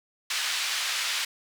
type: band-pass noise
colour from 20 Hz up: white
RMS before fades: -29 dBFS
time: 0.3-1.25 s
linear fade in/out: 5 ms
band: 1500 to 4500 Hz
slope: 12 dB/octave
effects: none